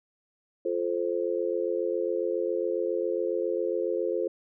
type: chord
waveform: sine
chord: F major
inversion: none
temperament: just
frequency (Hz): 349.2 / 436.5 / 523.8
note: F4 / A4 / C5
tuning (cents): 0 / -14 / +2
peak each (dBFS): -30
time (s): 0.65-4.28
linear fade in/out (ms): 5
effects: none